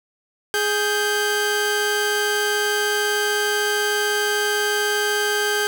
sawtooth tone pair together, 416.1 / 1571 Hz, G#4 / G6, +3 / +3 cents, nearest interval octave + major seventh, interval 2300 cents, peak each -18 dBFS, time 0.54-5.67 s, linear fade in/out 0 ms, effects none

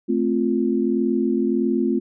sine chord, F major, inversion first, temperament equal, 220 / 261.6 / 349.2 Hz, A3 / C4 / F4, 0 / 0 / 0 cents, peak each -22 dBFS, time 0.08-2 s, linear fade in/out 20 ms, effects none

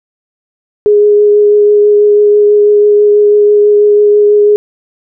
sine tone with vibrato, 415.3 Hz, G#4, in tune, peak -3 dBFS, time 0.86-4.56 s, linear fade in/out 0 ms, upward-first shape triangle, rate 6.1 Hz, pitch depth 12 cents each way, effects none

